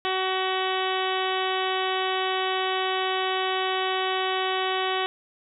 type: harmonic tone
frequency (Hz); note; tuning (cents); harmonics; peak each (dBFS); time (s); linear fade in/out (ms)
376.3; F#4; +29; 1 / 2 / 3 / 4 / 5 / 6 / 7 / 8 / 9 / 10; -29 / -29 / -31 / -36 / -34 / -38 / -37 / -33 / -35 / -39; 0.05-5.06; 0
effects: none